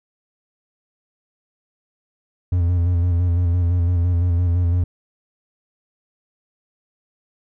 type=tone with vibrato; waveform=triangle; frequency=87.31 Hz; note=F2; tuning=in tune; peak=-13 dBFS; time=2.52-4.84 s; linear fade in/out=5 ms; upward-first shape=square; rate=5.9 Hz; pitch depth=37 cents each way; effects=none